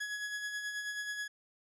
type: tone with tremolo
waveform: 40% pulse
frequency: 1680 Hz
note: G#6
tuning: 19 cents sharp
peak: -34 dBFS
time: 0-1.28 s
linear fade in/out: 10 ms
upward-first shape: sine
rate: 9.3 Hz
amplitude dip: 45%
effects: low-pass 10000 Hz 12 dB/octave